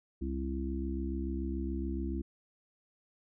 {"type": "harmonic tone", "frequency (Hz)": 67, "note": "C2", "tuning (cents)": 42, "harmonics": [1, 3, 4, 5], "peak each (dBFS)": [-35, -40, -40, -39], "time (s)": [0.21, 2.22], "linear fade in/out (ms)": 10, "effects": []}